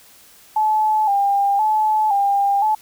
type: tone with vibrato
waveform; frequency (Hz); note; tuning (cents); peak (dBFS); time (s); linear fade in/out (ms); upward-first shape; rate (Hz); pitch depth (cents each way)
sine; 830; G#5; -1; -14; 0.56-2.75; 5; square; 0.97; 65
effects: white hiss -48 dBFS RMS until 2.81 s